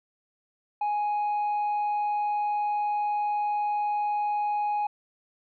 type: tone with tanh clipping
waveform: sine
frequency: 832 Hz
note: G#5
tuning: 3 cents sharp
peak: -25 dBFS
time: 0.81-4.87 s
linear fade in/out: 5 ms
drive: 2 dB
effects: none